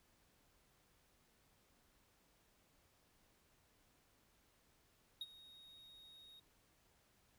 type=tone with ADSR envelope; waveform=triangle; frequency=3751 Hz; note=A#7; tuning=10 cents sharp; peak=-39 dBFS; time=5.21-6.4 s; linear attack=3 ms; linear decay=38 ms; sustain=-18 dB; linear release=8 ms; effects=pink hiss -74 dBFS RMS until 7.38 s